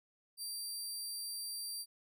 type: tone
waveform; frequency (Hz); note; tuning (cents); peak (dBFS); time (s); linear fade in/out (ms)
20% pulse; 4702; D8; +1; -34; 0.37-1.86; 50
effects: none